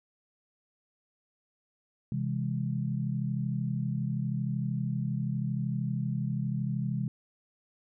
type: chord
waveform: sine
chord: C augmented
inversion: none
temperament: just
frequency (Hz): 130.81 / 163.52 / 204.4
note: C3 / E3 / G#3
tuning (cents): 0 / -14 / -27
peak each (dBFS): -31 / -34 / -34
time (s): 2.12-7.08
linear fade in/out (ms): 2
effects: none